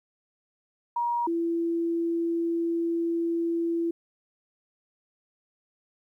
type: tone pair in turn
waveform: sine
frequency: 950 / 335.9 Hz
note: A#5 / E4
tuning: +33 / +33 cents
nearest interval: octave + tritone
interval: 1800 cents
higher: first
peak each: -24 dBFS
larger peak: neither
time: 0.96-1.27 / 1.27-3.91 s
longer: second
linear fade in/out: 5 ms
effects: 11-bit